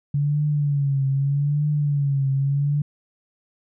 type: tone with vibrato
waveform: sine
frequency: 142.3 Hz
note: C#3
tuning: 46 cents sharp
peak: -18 dBFS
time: 0.14-2.82 s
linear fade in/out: 5 ms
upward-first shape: triangle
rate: 0.81 Hz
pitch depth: 92 cents each way
effects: none